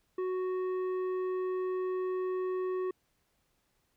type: tone with tanh clipping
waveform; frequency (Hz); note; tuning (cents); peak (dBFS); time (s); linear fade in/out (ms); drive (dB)
triangle; 370; F#4; 0; -32; 0.18-2.91; 5; 13
effects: pink hiss -75 dBFS RMS until 3.96 s